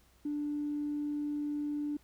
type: tone with tanh clipping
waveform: triangle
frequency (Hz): 294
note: D4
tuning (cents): +2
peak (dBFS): -32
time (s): 0.25-1.97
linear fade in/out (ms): 5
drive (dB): 4
effects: added 60 Hz sine -65 dBFS peak until 2.03 s + pink hiss -67 dBFS RMS until 2.03 s